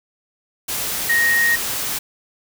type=tone in noise; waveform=sine; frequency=1870 Hz; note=A#6; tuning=5 cents sharp; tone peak=-14 dBFS; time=1.09-1.56 s; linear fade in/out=10 ms; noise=white; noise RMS=-24 dBFS; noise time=0.68-1.99 s; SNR=+7 dB; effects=none